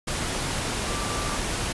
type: tone in noise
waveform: sine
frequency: 1174.7 Hz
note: D6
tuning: in tune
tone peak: -34 dBFS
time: 0.87-1.37 s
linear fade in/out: 10 ms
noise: pink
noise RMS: -28 dBFS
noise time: 0.07-1.73 s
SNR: -9 dB
effects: resampled to 24000 Hz